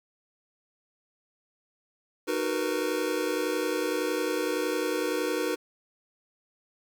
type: chord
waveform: square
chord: B major seventh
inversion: first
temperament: just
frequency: 308.7 / 370.4 / 463 / 493.9 Hz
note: D#4 / F#4 / A#4 / B4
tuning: -14 / +2 / -12 / 0 cents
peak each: -33 dBFS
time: 2.27-5.56 s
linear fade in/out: 20 ms
effects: 9-bit